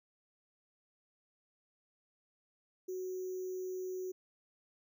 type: tone with sample-and-hold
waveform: sine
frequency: 370 Hz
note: F#4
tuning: in tune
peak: -37 dBFS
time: 2.88-4.12 s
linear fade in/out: 10 ms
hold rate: 6300 Hz
effects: none

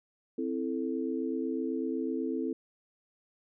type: chord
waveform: sine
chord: A minor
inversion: first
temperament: equal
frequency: 261.6 / 329.6 / 440 Hz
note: C4 / E4 / A4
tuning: 0 / 0 / 0 cents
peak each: -33 / -34 / -36 dBFS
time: 0.38-2.53 s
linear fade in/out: 5 ms
effects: none

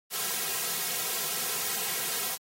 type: noise with comb filter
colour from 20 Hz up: white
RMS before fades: -31 dBFS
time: 0.1-2.38 s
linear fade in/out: 50 ms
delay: 3.4 ms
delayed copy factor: -0.95
effects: high-pass 200 Hz 12 dB/octave + AAC 48 kbps

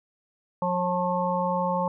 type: harmonic tone with a mistuned harmonic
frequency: 180.2 Hz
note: F#3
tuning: 45 cents flat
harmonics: 1 / 3 / 5 / 6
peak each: -29 / -28 / -27 / -31 dBFS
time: 0.62-1.88 s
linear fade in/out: 2 ms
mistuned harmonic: 5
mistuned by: -35 cents
effects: none

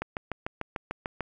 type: click train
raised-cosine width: 0.5 ms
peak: -16 dBFS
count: 9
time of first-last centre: 0.02-1.207 s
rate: 6.74 Hz
effects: none

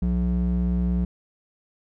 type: ring-modulated tone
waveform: triangle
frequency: 120.9 Hz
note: B2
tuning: 36 cents flat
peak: -15 dBFS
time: 0.02-1.05 s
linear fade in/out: 5 ms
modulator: 58.1 Hz
effects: none

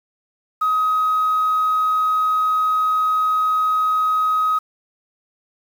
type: tone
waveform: sine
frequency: 1263 Hz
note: D#6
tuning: 26 cents sharp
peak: -14 dBFS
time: 0.61-4.59 s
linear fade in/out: 10 ms
effects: tanh soft clip ceiling -12 dBFS + 7-bit

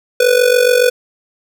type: tone with amplitude modulation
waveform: square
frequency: 493.9 Hz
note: B4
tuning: in tune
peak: -6 dBFS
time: 0.2-0.9 s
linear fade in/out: 5 ms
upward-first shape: sine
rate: 47.1 Hz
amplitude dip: 75%
effects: none

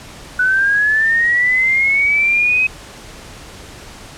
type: linear sweep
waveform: sine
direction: up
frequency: 1480 to 2544 Hz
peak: -11 dBFS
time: 0.39-2.67 s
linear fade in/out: 5 ms
effects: pink hiss -36 dBFS RMS until 4.17 s + low-pass 9000 Hz 12 dB/octave

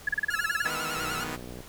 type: tone bursts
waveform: sine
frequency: 1692 Hz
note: G#6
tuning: 32 cents sharp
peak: -22 dBFS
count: 12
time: 0.07-0.673 s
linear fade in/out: 5 ms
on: 20 ms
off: 33 ms
type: tone with vibrato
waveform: sawtooth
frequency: 1365 Hz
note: F6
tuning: 40 cents flat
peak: -28 dBFS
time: 0.3-1.24 s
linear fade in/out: 5 ms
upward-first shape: sine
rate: 10 Hz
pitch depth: 98 cents each way
type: chord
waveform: 5% pulse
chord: E major seventh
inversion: third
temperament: equal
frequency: 155.56 / 164.81 / 207.7 / 246.9 Hz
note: D#3 / E3 / G#3 / B3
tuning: 0 / 0 / 0 / 0 cents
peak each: -26 / -32 / -31 / -26 dBFS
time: 0.64-1.37 s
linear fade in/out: 20 ms
type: click train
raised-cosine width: 2 ms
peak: -28 dBFS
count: 40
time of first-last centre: 0.97-1.605 s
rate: 61.4 Hz
effects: pink hiss -48 dBFS RMS until 1.68 s

